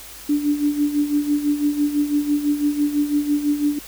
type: tone with tremolo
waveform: sine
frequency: 292.7 Hz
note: D4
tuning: 6 cents flat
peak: -14 dBFS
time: 0.29-3.79 s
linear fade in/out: 5 ms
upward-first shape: sine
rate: 6 Hz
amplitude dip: 70%
effects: added 50 Hz sine -48 dBFS peak until 3.87 s + white hiss -39 dBFS RMS until 3.87 s